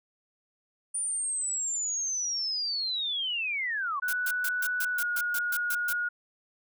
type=linear sweep; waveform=sine; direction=down; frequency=9397 to 1063 Hz; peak=-28 dBFS; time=0.94-4 s; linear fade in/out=10 ms
type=tone with pitch glide; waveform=sine; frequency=1480 to 1442 Hz; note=F#6 to F#6; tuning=0 to -45 cents; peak=-27 dBFS; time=4.02-6.09 s; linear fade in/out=10 ms; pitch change=-45 cents; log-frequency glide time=4.93-5.01 s
type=noise bursts; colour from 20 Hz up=blue; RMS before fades=-33 dBFS; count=11; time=4.08-5.93 s; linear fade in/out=5 ms; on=50 ms; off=130 ms
effects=none